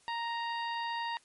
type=harmonic tone; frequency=932.3 Hz; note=A#5; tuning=in tune; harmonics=1 / 2 / 3 / 4 / 5; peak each=-34 / -40 / -44 / -46 / -48 dBFS; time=0.08-1.17 s; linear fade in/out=0 ms; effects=white hiss -65 dBFS RMS until 1.24 s + MP3 48 kbps